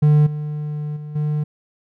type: tone with level steps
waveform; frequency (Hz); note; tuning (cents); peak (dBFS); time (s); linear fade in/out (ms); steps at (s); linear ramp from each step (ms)
triangle; 149.9; D3; +36; -8 / -21 / -27 / -16; 0.02-1.44; 10; 0.26 / 0.96 / 1.15; 10
effects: none